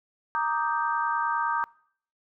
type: chord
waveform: sine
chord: Eb major seventh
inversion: second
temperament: equal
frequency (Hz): 932.3 / 1174.7 / 1244.5 / 1568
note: Bb5 / D6 / Eb6 / G6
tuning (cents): 0 / 0 / 0 / 0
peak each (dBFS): -27 / -31 / -31 / -31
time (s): 0.35-1.64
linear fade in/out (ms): 0
effects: noise-tail reverb RT60 0.6 s tail -24 dB re dry